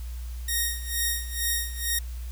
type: tone with tremolo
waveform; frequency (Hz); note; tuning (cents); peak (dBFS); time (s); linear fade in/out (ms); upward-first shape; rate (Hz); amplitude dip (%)
5% pulse; 1864.7; A#6; 0; -13; 0.48-1.99; 5; sine; 2.2; 85
effects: added 60 Hz sine -32 dBFS peak until 2.31 s + white hiss -51 dBFS RMS until 2.31 s